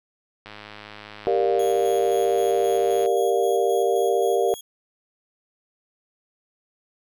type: click train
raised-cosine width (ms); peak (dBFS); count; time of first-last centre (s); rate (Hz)
0.3; -23; 274; 0.46-3.06; 105
type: chord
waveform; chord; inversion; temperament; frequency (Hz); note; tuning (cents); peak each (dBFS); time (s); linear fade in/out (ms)
sine; G minor seventh; none; equal with one note detuned; 392 / 466.2 / 587.3 / 701.7; G4 / Bb4 / D5 / F5; 0 / 0 / 0 / +8; -22 / -22 / -26 / -25; 1.27-4.54; 0
type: tone with tremolo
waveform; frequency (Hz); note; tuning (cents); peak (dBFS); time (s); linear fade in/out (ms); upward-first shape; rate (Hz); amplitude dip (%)
15% pulse; 3322; G#7; 0; -30; 1.59-4.61; 5; square; 3.8; 40
effects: none